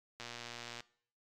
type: click train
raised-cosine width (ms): 0.2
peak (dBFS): -27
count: 73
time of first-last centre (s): 0.2-0.805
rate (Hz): 119
effects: noise-tail reverb RT60 0.6 s tail -22 dB re dry + AAC 64 kbps